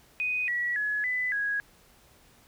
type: tone with pitch steps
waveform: sine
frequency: 2494 / 1933 / 1694 / 2000 / 1656 Hz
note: D#7 / B6 / G#6 / B6 / G#6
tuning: +3 / -38 / +34 / +21 / -5 cents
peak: -26 dBFS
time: 0.2-1.6 s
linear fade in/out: 0 ms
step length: 280 ms
effects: pink hiss -59 dBFS RMS until 2.47 s